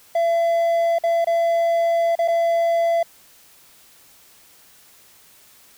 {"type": "tone with dropouts", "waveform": "triangle", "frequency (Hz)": 674, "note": "E5", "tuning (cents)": 38, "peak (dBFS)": -14, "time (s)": [0.15, 3.03], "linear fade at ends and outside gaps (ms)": 5, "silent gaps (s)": [[0.986, 1.036], [1.246, 1.27], [2.154, 2.189], [2.278, 2.282]], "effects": ["white hiss -51 dBFS RMS until 5.77 s"]}